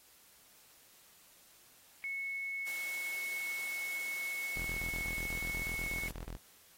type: tone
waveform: sine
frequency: 2199 Hz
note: C#7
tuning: 14 cents flat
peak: -36 dBFS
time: 2.04-6.08 s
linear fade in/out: 0 ms
type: high-pass noise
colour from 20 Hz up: white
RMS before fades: -47 dBFS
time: 2.66-6.11 s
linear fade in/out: 10 ms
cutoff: 290 Hz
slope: 12 dB/octave
type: tone bursts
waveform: sawtooth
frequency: 42.15 Hz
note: E1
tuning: 39 cents sharp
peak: -37 dBFS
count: 15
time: 4.56-6.368 s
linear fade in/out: 0 ms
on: 100 ms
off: 22 ms
effects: white hiss -62 dBFS RMS until 6.77 s + AAC 48 kbps